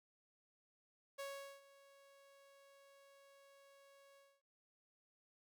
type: tone with ADSR envelope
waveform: sawtooth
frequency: 554.4 Hz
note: C#5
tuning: in tune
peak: -40 dBFS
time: 1.18-4.42 s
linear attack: 17 ms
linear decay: 410 ms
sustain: -20 dB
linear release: 250 ms
effects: none